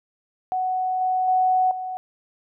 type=tone with level steps; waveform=sine; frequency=743 Hz; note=F#5; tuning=7 cents sharp; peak=-21 / -19 / -16 / -27 dBFS; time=0.52-1.97 s; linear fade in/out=0 ms; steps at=1.01 / 1.28 / 1.71 s; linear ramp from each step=2 ms; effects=none